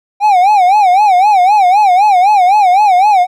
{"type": "tone with vibrato", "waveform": "triangle", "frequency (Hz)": 780, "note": "G5", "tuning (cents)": -9, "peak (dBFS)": -3, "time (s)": [0.2, 3.27], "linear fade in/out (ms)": 50, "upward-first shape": "sine", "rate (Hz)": 3.9, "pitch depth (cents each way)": 160, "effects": []}